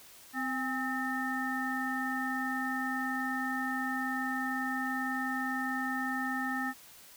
harmonic tone with a mistuned harmonic, 258.6 Hz, C4, 20 cents flat, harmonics 1 / 3 / 5 / 7, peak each -35 / -38 / -39 / -35 dBFS, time 0.33-6.74 s, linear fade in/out 50 ms, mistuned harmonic 3, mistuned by +70 cents, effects white hiss -54 dBFS RMS until 7.16 s

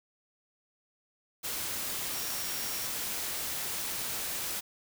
sine tone in noise, 5588 Hz, F8, in tune, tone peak -42 dBFS, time 2.12-2.88 s, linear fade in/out 20 ms, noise white, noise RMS -35 dBFS, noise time 1.43-4.61 s, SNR -10 dB, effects none

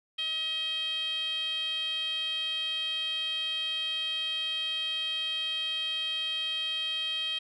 10% pulse tone with band-pass filter, 636 Hz, D#5, 38 cents sharp, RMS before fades -32 dBFS, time 0.18-7.39 s, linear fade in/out 10 ms, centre 3200 Hz, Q 7.2, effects none

